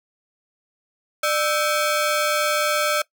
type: ring-modulated tone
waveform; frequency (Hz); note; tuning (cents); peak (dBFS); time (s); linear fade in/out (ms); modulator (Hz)
sawtooth; 957; A#5; +45; -12; 1.23-3.02; 5; 357
effects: noise-tail reverb RT60 0.1 s tail -21 dB re dry